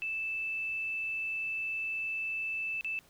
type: tone with dropouts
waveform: sine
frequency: 2637 Hz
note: E7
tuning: in tune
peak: -32 dBFS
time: 0.02-2.99 s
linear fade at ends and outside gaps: 0 ms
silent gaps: 2.81-2.846 s
effects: pink hiss -62 dBFS RMS until 3.09 s